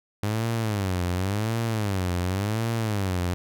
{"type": "tone with vibrato", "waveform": "sawtooth", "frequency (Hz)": 101.1, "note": "G#2", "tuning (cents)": -46, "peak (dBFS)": -20, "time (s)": [0.23, 3.34], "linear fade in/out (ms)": 0, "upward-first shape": "sine", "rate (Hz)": 0.91, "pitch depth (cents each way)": 230, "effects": []}